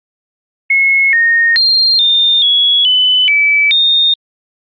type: tone with pitch steps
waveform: sine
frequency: 2178 / 1849 / 4192 / 3622 / 3357 / 3010 / 2303 / 3669 Hz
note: C#7 / A#6 / C8 / A7 / G#7 / F#7 / D7 / A#7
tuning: -31 / -15 / +2 / +49 / +18 / +29 / -34 / -28 cents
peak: -7 dBFS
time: 0.7-4.14 s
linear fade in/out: 5 ms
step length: 430 ms
effects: Opus 48 kbps